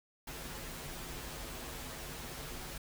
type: noise with comb filter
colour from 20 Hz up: pink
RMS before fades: -44 dBFS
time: 0.27-2.78 s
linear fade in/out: 5 ms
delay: 10 ms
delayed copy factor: -0.6
effects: none